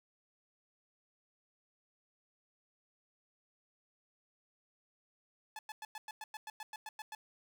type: tone bursts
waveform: sawtooth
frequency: 863 Hz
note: A5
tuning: 34 cents flat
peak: -39 dBFS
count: 13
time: 5.56-7.15 s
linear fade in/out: 2 ms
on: 30 ms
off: 100 ms
effects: none